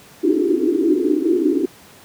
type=band-pass noise; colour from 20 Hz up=white; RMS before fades=-17 dBFS; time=0.23-1.66 s; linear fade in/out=10 ms; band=270 to 400 Hz; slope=96 dB/octave; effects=pink hiss -45 dBFS RMS until 2.04 s + high-pass 100 Hz 12 dB/octave